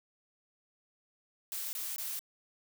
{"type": "noise bursts", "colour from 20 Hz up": "blue", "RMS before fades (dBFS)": -38, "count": 3, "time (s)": [1.52, 2.192], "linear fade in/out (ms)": 0, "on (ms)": 210, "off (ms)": 21, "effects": []}